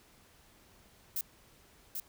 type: noise with echo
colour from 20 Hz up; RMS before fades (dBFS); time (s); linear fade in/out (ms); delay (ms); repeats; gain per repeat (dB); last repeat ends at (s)
violet; -34; 1.16-1.21; 2; 790; 1; -4; 2
effects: pink hiss -62 dBFS RMS until 2.08 s